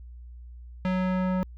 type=tone with low-pass filter sweep; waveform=square; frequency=185 Hz; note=F#3; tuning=in tune; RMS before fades=-26 dBFS; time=0.85-1.43 s; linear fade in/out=0 ms; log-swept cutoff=2600 to 1200 Hz; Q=0.97; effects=added 60 Hz sine -41 dBFS peak until 1.57 s